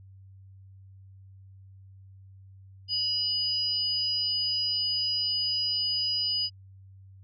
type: tone pair together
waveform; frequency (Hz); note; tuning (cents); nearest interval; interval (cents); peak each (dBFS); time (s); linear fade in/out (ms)
sine; 2929 / 4949; F#7 / D#8; -18 / -10; major sixth; 908; -33 / -26; 2.88-6.5; 50
effects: added 96 Hz sine -48 dBFS peak until 7.23 s + AAC 64 kbps